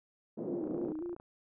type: band-pass noise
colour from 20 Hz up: white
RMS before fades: -39 dBFS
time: 0.37-0.93 s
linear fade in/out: 10 ms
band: 190 to 440 Hz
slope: 24 dB/octave
type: tone with vibrato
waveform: sine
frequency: 329.6 Hz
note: E4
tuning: in tune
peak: -36 dBFS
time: 0.47-1.15 s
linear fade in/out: 10 ms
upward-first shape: square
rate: 3.7 Hz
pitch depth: 93 cents each way
type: click train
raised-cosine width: 1 ms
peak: -37 dBFS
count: 17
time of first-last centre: 0.64-1.199 s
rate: 28.6 Hz
effects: none